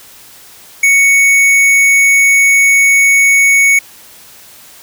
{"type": "tone with hard clipping", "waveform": "triangle", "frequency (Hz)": 2223, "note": "C#7", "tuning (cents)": 4, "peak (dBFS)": -7, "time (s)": [0.83, 3.79], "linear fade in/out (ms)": 5, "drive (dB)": 16, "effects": ["white hiss -38 dBFS RMS until 4.82 s"]}